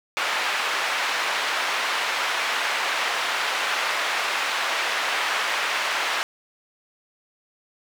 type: band-pass noise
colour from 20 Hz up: white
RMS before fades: -25 dBFS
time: 0.17-6.23 s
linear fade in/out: 0 ms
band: 750 to 2400 Hz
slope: 12 dB/octave
effects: none

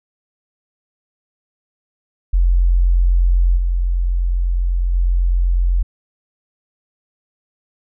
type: tone with level steps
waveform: sine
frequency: 44.03 Hz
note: F1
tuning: 15 cents sharp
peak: -10 / -14 / -12 dBFS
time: 2.33-5.83 s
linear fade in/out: 10 ms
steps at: 3.56 / 4.93 s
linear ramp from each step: 20 ms
effects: none

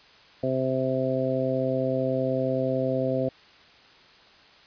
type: harmonic tone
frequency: 130.81 Hz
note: C3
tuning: in tune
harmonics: 1 / 2 / 3 / 4 / 5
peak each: -31 / -29 / -32 / -27 / -30 dBFS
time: 0.43-3.29 s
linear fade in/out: 5 ms
effects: white hiss -53 dBFS RMS until 4.66 s + resampled to 11025 Hz

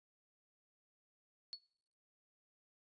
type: tone with exponential decay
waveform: sine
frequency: 4400 Hz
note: C#8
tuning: 14 cents flat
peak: -39 dBFS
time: 1.53-1.62 s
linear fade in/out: 0 ms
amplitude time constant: 18 ms
effects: noise-tail reverb RT60 0.7 s tail -23 dB re dry + resampled to 22050 Hz

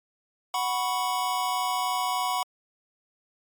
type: chord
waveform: square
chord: F# suspended fourth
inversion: none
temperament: just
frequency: 740 / 986.7 / 1110 Hz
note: F#5 / B5 / C#6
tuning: 0 / -2 / +2 cents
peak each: -30 / -29 / -32 dBFS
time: 0.54-2.43 s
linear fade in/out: 2 ms
effects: MP3 96 kbps

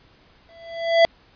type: tone with exponential growth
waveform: square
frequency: 668 Hz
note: E5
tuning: 23 cents sharp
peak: -10 dBFS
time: 0.49-1.05 s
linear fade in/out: 0 ms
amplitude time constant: 120 ms
effects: pink hiss -55 dBFS RMS until 1.35 s + resampled to 11025 Hz

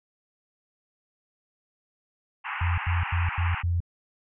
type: band-pass noise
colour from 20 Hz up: pink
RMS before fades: -33 dBFS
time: 2.44-3.63 s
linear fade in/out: 20 ms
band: 790 to 2800 Hz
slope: 96 dB/octave
type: tone bursts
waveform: sine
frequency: 86.5 Hz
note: F2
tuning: 16 cents flat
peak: -22 dBFS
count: 5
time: 2.61-3.804 s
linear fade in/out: 5 ms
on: 170 ms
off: 86 ms
effects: none

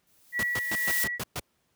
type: noise with exponential growth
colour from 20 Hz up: blue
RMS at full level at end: -27 dBFS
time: 0.07-1.04 s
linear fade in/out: 2 ms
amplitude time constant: 210 ms
type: tone with tremolo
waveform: sine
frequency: 1938 Hz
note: B6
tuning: 33 cents flat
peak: -25 dBFS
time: 0.32-1.19 s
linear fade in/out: 50 ms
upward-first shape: triangle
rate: 2.2 Hz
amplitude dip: 40%
type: noise bursts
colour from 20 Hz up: pink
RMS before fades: -32 dBFS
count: 7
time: 0.39-1.397 s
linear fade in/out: 2 ms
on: 41 ms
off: 120 ms
effects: pink hiss -72 dBFS RMS until 1.75 s + high-pass 80 Hz 12 dB/octave

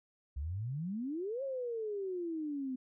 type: exponential two-way sweep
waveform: sine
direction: up then down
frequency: 65 to 554 to 252.7 Hz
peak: -35 dBFS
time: 0.36-2.76 s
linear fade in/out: 10 ms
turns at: 1.43 s
effects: none

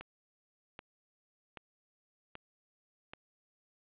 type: click train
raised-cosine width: 0.3 ms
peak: -28 dBFS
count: 5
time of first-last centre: 0.01-3.135 s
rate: 1.28 Hz
effects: resampled to 8000 Hz + 10-bit

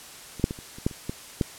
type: clicks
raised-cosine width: 3 ms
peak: -23 / -6 / -18 / -29 / -28 / -9 / -28 / -16 / -9 dBFS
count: 9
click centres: 0.397 / 0.441 / 0.509 / 0.589 / 0.785 / 0.865 / 0.912 / 1.095 / 1.412 s
effects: white hiss -44 dBFS RMS until 1.58 s + low-pass 11000 Hz 12 dB/octave

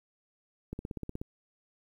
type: click train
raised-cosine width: 3 ms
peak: -24 dBFS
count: 9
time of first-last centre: 0.73-1.215 s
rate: 16.5 Hz
effects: 10-bit

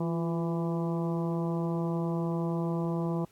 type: harmonic tone with a mistuned harmonic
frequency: 166.7 Hz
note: E3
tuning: 20 cents sharp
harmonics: 1 / 2 / 3 / 4 / 5 / 6 / 7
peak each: -29 / -34 / -39 / -41 / -44 / -42 / -49 dBFS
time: 0-3.25 s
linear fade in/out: 5 ms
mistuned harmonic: 2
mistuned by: +45 cents
effects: pink hiss -64 dBFS RMS until 3.31 s + AAC 64 kbps

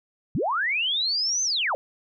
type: linear two-way sweep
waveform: sine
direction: up then down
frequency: 98 to 6272 to 470.6 Hz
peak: -22 dBFS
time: 0.35-1.75 s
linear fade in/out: 0 ms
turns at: 1.43 s
effects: none

